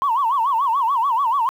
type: tone with vibrato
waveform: sine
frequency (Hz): 1009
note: B5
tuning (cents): +37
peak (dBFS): -15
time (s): 0.02-1.49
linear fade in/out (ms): 0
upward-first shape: sine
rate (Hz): 6.9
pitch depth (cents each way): 220
effects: tanh soft clip ceiling -11 dBFS + 8-bit